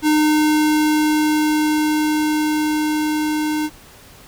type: tone with level ramp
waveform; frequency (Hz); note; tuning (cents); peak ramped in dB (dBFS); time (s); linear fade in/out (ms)
square; 305.1; D#4; -34; -13 to -19; 0.02-3.7; 50
effects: pink hiss -44 dBFS RMS until 4.27 s